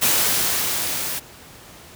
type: noise with level ramp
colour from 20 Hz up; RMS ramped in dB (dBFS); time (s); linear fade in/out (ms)
white; -17 to -27; 0.01-1.2; 20
effects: pink hiss -43 dBFS RMS until 1.95 s + high-pass 60 Hz 12 dB/octave